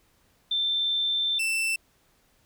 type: tone pair in turn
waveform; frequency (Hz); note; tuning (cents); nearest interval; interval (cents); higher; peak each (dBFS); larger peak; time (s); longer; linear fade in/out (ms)
sine / 40% pulse; 3559 / 2666; A7 / E7; +19 / +19; perfect fourth; 500; first; -23; neither; 0.51-1.39 / 1.39-1.76; first; 5
effects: pink hiss -65 dBFS RMS until 2.45 s